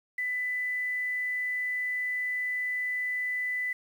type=tone with quantisation; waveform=sine; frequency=1995 Hz; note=B6; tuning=17 cents sharp; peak=-28 dBFS; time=0.18-3.73 s; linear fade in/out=5 ms; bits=9; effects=none